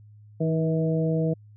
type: harmonic tone with a mistuned harmonic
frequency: 161.1 Hz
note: E3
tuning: 39 cents flat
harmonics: 1 / 2 / 3 / 4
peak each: -23 / -30 / -28 / -32 dBFS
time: 0.4-1.34 s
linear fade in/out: 10 ms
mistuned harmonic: 2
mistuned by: -30 cents
effects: added 105 Hz sine -47 dBFS peak until 1.56 s